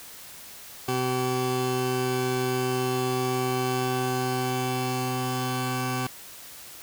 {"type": "tone pair together", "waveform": "20% pulse", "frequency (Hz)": [127.48, 382.3], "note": ["C3", "G4"], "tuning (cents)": [-45, -43], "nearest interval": "octave + perfect fifth", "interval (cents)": 1902, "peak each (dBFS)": -23, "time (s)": [0.88, 6.07], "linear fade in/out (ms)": 5, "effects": ["white hiss -44 dBFS RMS until 6.82 s"]}